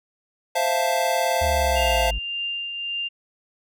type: chord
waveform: square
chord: F major seventh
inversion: second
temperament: equal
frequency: 523.3 / 659.3 / 698.5 / 880 Hz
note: C5 / E5 / F5 / A5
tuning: 0 / 0 / 0 / 0 cents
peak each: -27 / -26 / -25 / -27 dBFS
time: 0.55-2.11 s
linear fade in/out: 10 ms
type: exponential sweep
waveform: triangle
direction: down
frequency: 77.78 to 51.91 Hz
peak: -22 dBFS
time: 1.41-2.19 s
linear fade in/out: 10 ms
type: tone with tremolo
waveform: sine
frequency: 2794 Hz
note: F7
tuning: in tune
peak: -24 dBFS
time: 1.75-3.09 s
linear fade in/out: 20 ms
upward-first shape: triangle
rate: 1.8 Hz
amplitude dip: 45%
effects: none